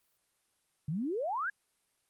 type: exponential sweep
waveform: sine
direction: up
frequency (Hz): 138.59 to 1703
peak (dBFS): -31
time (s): 0.88-1.5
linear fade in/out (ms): 5
effects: white hiss -75 dBFS RMS until 2.09 s + Opus 32 kbps